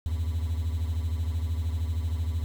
triangle beating tone pair, 79.2 / 92.2 Hz, D#2 / F#2, +31 / -6 cents, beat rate 13 Hz, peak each -24 / -30 dBFS, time 0.06-2.44 s, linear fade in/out 0 ms, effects tanh soft clip ceiling -19 dBFS + 8-bit

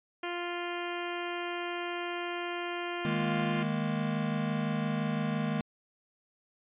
harmonic tone, 349.2 Hz, F4, in tune, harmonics 1 / 2 / 3 / 4 / 5 / 6 / 7 / 8 / 9, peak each -37 / -40 / -42 / -43 / -44 / -45 / -45 / -46 / -47 dBFS, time 0.23-3.63 s, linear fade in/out 5 ms
square chord, D# suspended fourth, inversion none, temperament just, 155.56 / 207.4 / 233.3 Hz, D#3 / G#3 / A#3, 0 / -2 / +2 cents, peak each -34 / -34 / -35 dBFS, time 3.05-5.61 s, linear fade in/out 2 ms
effects resampled to 8000 Hz

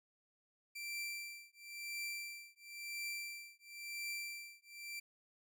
sawtooth tone with tremolo, 2349 Hz, D7, in tune, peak -36 dBFS, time 0.75-5 s, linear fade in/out 10 ms, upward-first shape triangle, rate 0.97 Hz, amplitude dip 100%, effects none

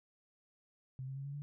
sine tone with pitch steps, 130.81 / 134.1 / 137.47 / 140.93 / 144.47 Hz, C3 / C3 / C#3 / C#3 / D3, 0 / +43 / -14 / +29 / -28 cents, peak -40 dBFS, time 0.99-1.42 s, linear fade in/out 0 ms, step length 86 ms, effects none

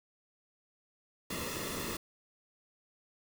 pink noise with comb filter, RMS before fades -38 dBFS, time 1.3-1.97 s, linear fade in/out 5 ms, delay 1.3 ms, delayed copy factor -0.7, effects none

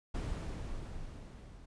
brown noise with level ramp, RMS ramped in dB -35 to -52 dBFS, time 0.14-1.66 s, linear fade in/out 10 ms, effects resampled to 22050 Hz

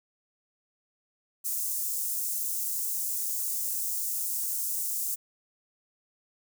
white high-pass noise, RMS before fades -31 dBFS, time 1.44-5.16 s, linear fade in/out 20 ms, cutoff 6800 Hz, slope 24 dB/octave, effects none

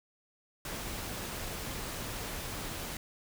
pink noise, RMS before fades -39 dBFS, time 0.65-2.97 s, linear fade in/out 2 ms, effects none

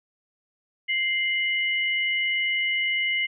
sine tone pair together, 2093 / 2945 Hz, C7 / F#7, 0 / -9 cents, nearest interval tritone, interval 591 cents, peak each -23 / -28 dBFS, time 0.88-3.27 s, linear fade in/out 20 ms, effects none

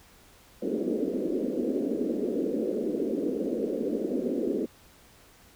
pink band-pass noise, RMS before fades -29 dBFS, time 0.62-4.66 s, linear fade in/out 5 ms, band 220 to 510 Hz, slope 48 dB/octave, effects pink hiss -56 dBFS RMS until 5.55 s

